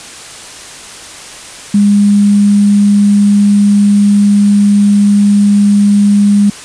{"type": "tone with sample-and-hold", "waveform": "sine", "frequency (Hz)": 203.7, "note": "G#3", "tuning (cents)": -33, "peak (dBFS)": -4, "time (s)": [1.74, 6.5], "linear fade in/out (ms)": 5, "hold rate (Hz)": 8820, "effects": ["white hiss -29 dBFS RMS until 6.64 s", "resampled to 22050 Hz"]}